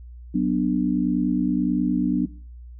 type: chord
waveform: sine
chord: B minor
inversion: second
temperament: just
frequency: 185.21 / 246.9 / 296.3 Hz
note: F#3 / B3 / D4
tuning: +2 / 0 / +15 cents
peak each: -23 dBFS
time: 0.34-2.26 s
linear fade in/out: 10 ms
effects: noise-tail reverb RT60 0.4 s tail -18 dB re dry + added 60 Hz sine -38 dBFS peak until 2.79 s